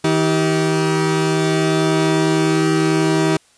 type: tone cluster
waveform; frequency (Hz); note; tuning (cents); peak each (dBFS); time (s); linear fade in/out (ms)
40% pulse; 159.5 / 319.3 / 390.2; D#3 / D#4 / G4; +43 / +45 / -8; -18; 0.04-3.37; 5
effects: white hiss -54 dBFS RMS until 3.57 s + resampled to 22050 Hz